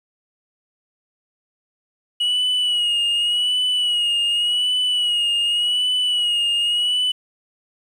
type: tone with vibrato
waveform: sine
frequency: 2911 Hz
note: F#7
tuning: 29 cents flat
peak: -14 dBFS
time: 2.2-7.12 s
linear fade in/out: 10 ms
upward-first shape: sine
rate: 0.87 Hz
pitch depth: 48 cents each way
effects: tanh soft clip ceiling -16 dBFS + 8-bit